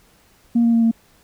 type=tone with pitch steps; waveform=sine; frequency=234.9 / 232.5 / 230.1 / 227.7 Hz; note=A#3 / A#3 / A#3 / A#3; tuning=+13 / -4 / -22 / -40 cents; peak=-11 dBFS; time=0.55-0.914 s; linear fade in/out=10 ms; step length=91 ms; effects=tanh soft clip ceiling -9 dBFS + pink hiss -55 dBFS RMS until 1.23 s